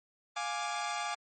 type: chord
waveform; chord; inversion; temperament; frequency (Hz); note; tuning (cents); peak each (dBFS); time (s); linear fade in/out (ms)
sawtooth; D diminished; first; equal with one note detuned; 703.3 / 830.6 / 1174.7; F5 / Ab5 / D6; +12 / 0 / 0; -35 / -33 / -34; 0.36-1.15; 10
effects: MP3 32 kbps